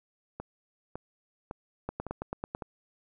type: two click trains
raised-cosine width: 1 ms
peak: -19 / -23 dBFS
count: 7 / 5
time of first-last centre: 1.89-2.549 / 0.4-2.622 s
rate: 9.1 / 1.8 Hz
effects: none

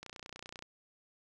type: click train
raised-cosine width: 0.2 ms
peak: -28 dBFS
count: 19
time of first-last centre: 0.03-0.624 s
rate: 30.3 Hz
effects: none

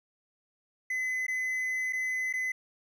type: tone with dropouts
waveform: triangle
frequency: 2026 Hz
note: B6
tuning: 44 cents sharp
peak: -27 dBFS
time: 0.9-2.52 s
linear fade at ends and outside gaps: 5 ms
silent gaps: 1.267-1.281 / 1.926-1.931 / 2.328-2.336 s
effects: none

